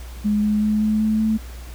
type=tone with pitch steps; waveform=sine; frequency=209.1 / 211 / 213 / 215 / 217 / 219 Hz; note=G#3 / G#3 / G#3 / A3 / A3 / A3; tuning=+12 / +28 / +44 / -40 / -24 / -8 cents; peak=-16 dBFS; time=0.24-1.38 s; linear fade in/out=20 ms; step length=190 ms; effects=added 60 Hz sine -33 dBFS peak until 1.74 s + pink hiss -44 dBFS RMS until 1.74 s